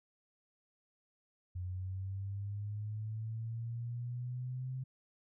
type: linear sweep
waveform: sine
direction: up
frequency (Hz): 89.6 to 130.81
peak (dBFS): -37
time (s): 1.55-4.84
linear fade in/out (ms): 10
effects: none